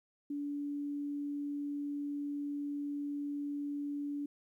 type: tone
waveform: sine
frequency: 288 Hz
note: D4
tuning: 34 cents flat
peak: -35 dBFS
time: 0.3-4.26 s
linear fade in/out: 5 ms
effects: 12-bit